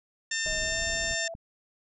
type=harmonic tone; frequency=900 Hz; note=A5; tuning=39 cents sharp; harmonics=2 / 3 / 4 / 5 / 6 / 7 / 8; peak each=-31 / -38 / -37 / -44 / -35 / -42 / -35 dBFS; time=0.31-1.28 s; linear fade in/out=5 ms
type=noise; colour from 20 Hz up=brown; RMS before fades=-40 dBFS; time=0.45-1.15 s; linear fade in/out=10 ms
type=tone with pitch glide; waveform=sine; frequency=630 to 665.2 Hz; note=D#5 to E5; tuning=+21 to +16 cents; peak=-36 dBFS; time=0.46-1.34 s; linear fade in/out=2 ms; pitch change=+95 cents; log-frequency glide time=0.61-0.81 s
type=clicks; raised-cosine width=5 ms; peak=-32 dBFS; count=2; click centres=1.112 / 1.351 s
effects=none